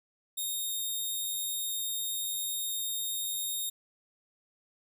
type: tone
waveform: 10% pulse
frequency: 3701 Hz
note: A#7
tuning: 13 cents flat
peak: -24 dBFS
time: 0.37-3.7 s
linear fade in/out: 10 ms
effects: none